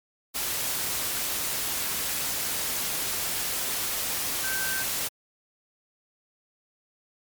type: tone in noise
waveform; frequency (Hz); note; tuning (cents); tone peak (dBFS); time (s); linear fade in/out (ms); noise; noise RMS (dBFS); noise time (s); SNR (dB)
sine; 1550; G6; -20; -30; 4.43-4.84; 20; white; -29; 0.34-5.09; -4
effects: MP3 96 kbps